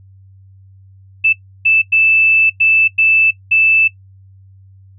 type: tone bursts at uneven times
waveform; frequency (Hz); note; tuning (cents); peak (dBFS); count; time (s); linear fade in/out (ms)
sine; 2637; E7; 0; -8; 6; 1.24-1.33 / 1.65-1.82 / 1.92-2.5 / 2.6-2.88 / 2.98-3.31 / 3.51-3.88; 10
effects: noise-tail reverb RT60 0.1 s tail -17 dB re dry + added 96 Hz sine -40 dBFS peak until 4.98 s